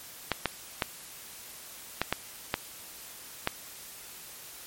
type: clicks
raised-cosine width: 0.3 ms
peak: -9 dBFS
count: 7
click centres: 0.317 / 0.457 / 0.822 / 2.016 / 2.126 / 2.541 / 3.474 s
effects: white hiss -46 dBFS RMS until 4.66 s + MP3 64 kbps